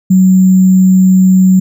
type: tone with sample-and-hold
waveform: sine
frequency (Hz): 186.7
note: F#3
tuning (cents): +16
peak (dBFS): -3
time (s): 0.1-1.6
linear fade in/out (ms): 10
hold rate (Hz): 7350
effects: none